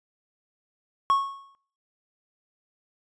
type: tone with exponential decay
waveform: triangle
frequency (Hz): 1100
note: C#6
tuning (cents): -14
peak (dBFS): -14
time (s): 1.1-1.55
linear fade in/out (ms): 0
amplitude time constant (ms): 97
effects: noise-tail reverb RT60 0.5 s tail -23 dB re dry + resampled to 22050 Hz